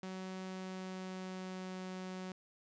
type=tone with pitch glide; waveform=sawtooth; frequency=187.4 to 185.68 Hz; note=F#3 to F#3; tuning=+22 to +6 cents; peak=-38 dBFS; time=0.03-2.32 s; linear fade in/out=2 ms; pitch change=-16 cents; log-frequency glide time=0.42-1.82 s; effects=resampled to 16000 Hz + 12-bit